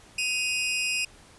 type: tone pair together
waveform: sawtooth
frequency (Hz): 2510 / 2790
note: D#7 / F7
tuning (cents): +15 / -2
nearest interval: major second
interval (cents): 183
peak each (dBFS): -23 / -28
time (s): 0.18-1.05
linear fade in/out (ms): 5
effects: pink hiss -53 dBFS RMS until 1.38 s + resampled to 24000 Hz